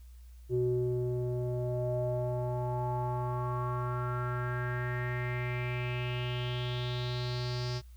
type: tone with low-pass filter sweep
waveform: square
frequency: 123.47 Hz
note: B2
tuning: in tune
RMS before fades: -33 dBFS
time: 0.49-7.82 s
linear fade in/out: 50 ms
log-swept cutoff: 360 to 5100 Hz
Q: 5.4
effects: added 60 Hz sine -48 dBFS peak until 7.96 s + white hiss -68 dBFS RMS until 7.96 s